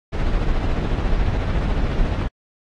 brown noise with tremolo, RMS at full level -18 dBFS, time 0.12-2.28 s, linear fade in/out 20 ms, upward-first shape sine, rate 14 Hz, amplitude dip 35%, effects low-pass 4000 Hz 12 dB/octave + AAC 32 kbps

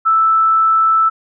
sine tone, 1318.5 Hz, E6, in tune, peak -9 dBFS, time 0.05-1.1 s, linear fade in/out 20 ms, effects none

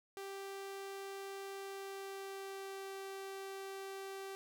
sawtooth tone with pitch glide, 392 to 388.8 Hz, G4 to G4, 0 to -14 cents, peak -40 dBFS, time 0.17-4.35 s, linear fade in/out 0 ms, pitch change -14 cents, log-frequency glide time 1.55-2.89 s, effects none

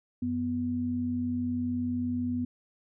sine tone pair together, 94.32 / 246.9 Hz, F#2 / B3, +34 / 0 cents, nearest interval octave + perfect fourth, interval 1666 cents, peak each -36 / -28 dBFS, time 0.22-2.45 s, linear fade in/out 5 ms, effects none

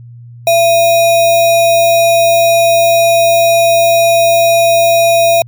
sine tone with sample-and-hold, 674 Hz, E5, 38 cents sharp, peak -5 dBFS, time 0.47-5.42 s, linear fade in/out 2 ms, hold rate 3150 Hz, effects added 119 Hz sine -30 dBFS peak until 5.47 s + MP3 96 kbps

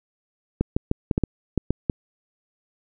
clicks, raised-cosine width 3 ms, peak -7 dBFS, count 9, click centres 0.61 / 0.765 / 0.914 / 1.112 / 1.179 / 1.237 / 1.577 / 1.706 / 1.898 s, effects none

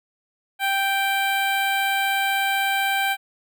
15% pulse tone with notch filter, 784 Hz, G5, in tune, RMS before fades -22 dBFS, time 0.59-3.17 s, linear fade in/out 50 ms, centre 6400 Hz, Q 1.1, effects none

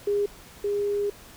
sine tone pair in turn, 407.9 / 407.9 Hz, G#4 / G#4, -31 / -31 cents, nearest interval unison, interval 0 cents, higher neither, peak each -21 / -23 dBFS, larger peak first, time 0.07-0.26 / 0.64-1.1 s, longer second, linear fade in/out 5 ms, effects pink hiss -48 dBFS RMS until 1.36 s

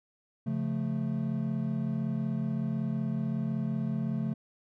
triangle chord, Db augmented, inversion none, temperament equal, 138.59 / 174.61 / 220 Hz, Db3 / F3 / A3, 0 / 0 / 0 cents, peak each -31 / -33 / -30 dBFS, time 0.46-4.34 s, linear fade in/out 10 ms, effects none

